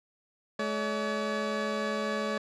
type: tone pair together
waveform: 20% pulse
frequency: 213.6 / 568.3 Hz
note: G#3 / C#5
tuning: +49 / +43 cents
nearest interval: octave + perfect fourth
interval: 1694 cents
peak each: -27 dBFS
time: 0.59-2.38 s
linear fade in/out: 5 ms
effects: low-pass 5000 Hz 12 dB/octave